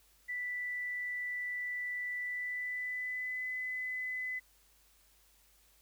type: tone with pitch glide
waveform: sine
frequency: 1975.5 to 2012 Hz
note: B6 to B6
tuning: 0 to +32 cents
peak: -35 dBFS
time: 0.28-4.4 s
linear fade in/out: 20 ms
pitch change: +32 cents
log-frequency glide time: 2.2-3.46 s
effects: added 50 Hz sine -70 dBFS peak until 5.81 s + white hiss -67 dBFS RMS until 5.81 s